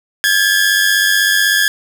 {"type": "tone pair together", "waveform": "sawtooth", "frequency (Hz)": [1615.9, 1712], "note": ["G#6", "A6"], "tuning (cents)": [-48, -48], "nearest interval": "minor second", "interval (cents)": 100, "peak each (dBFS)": -10, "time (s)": [0.24, 1.68], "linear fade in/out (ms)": 0, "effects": []}